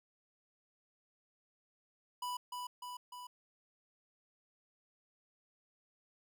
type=tone with echo; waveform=square; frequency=987.8 Hz; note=B5; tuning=in tune; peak=-38 dBFS; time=2.22-2.37 s; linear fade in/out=5 ms; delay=300 ms; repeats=3; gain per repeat=-3 dB; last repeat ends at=3.27 s; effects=none